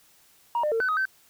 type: tone with pitch steps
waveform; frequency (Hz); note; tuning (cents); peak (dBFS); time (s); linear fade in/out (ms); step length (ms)
sine; 946 / 602 / 453.3 / 1512 / 1258 / 1543; A#5 / D5 / A#4 / F#6 / D#6 / G6; +25 / +43 / -48 / +37 / +19 / -28; -21; 0.55-1.054; 2; 84
effects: tanh soft clip ceiling -19 dBFS + white hiss -59 dBFS RMS until 1.29 s